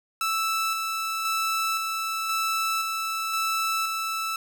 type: tone with tremolo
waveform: sawtooth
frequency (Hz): 1318.5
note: E6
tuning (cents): 0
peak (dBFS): -20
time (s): 0.21-4.36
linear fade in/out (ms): 2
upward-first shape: square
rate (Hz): 0.96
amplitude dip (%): 30
effects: none